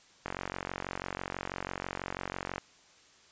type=click train; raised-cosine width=0.5 ms; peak=-19 dBFS; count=108; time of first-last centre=0.26-2.581 s; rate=46.1 Hz; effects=white hiss -60 dBFS RMS until 3.31 s + resampled to 16000 Hz